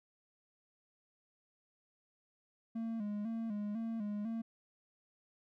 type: tone with vibrato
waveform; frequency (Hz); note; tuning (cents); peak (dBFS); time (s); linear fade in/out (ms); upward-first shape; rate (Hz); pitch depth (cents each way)
triangle; 216.9; A3; -25; -34; 2.75-4.42; 10; square; 2; 79
effects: none